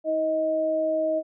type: tone pair together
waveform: sine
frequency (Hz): 318.5 / 629.3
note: D#4 / D#5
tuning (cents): +41 / +19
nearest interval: octave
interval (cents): 1178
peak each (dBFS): -30 / -22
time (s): 0.04-1.23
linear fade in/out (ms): 50
effects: none